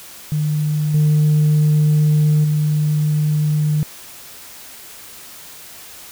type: tone with level steps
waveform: sine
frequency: 151.3 Hz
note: D#3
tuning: 48 cents flat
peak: -15 / -9 / -13 dBFS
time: 0.32-3.83 s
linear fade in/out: 0 ms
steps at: 0.94 / 2.44 s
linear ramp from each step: 5 ms
effects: tanh soft clip ceiling -9 dBFS + white hiss -38 dBFS RMS until 6.11 s